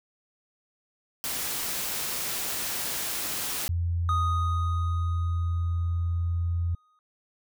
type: noise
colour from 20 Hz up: white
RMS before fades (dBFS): -31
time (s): 1.24-3.68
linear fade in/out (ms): 0
type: tone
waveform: sine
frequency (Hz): 85.7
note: F2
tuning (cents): -32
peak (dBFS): -24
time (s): 3.69-6.75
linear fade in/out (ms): 5
type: tone with exponential decay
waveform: triangle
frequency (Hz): 1244.5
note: D#6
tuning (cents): 0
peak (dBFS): -22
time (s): 4.09-6.99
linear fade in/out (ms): 1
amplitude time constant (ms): 630
effects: none